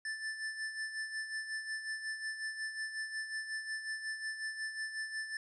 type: tone with tremolo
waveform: square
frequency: 1760 Hz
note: A6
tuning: in tune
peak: -36 dBFS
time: 0.05-5.37 s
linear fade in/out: 2 ms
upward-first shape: sine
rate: 5.5 Hz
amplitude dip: 60%
effects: resampled to 22050 Hz